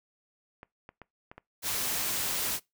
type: clicks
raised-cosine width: 0.5 ms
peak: -30 dBFS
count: 5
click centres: 0.631 / 0.891 / 1.017 / 1.315 / 1.38 s
type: noise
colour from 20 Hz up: white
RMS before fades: -31 dBFS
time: 1.62-2.6 s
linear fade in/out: 50 ms
effects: noise-tail reverb RT60 0.2 s tail -23 dB re dry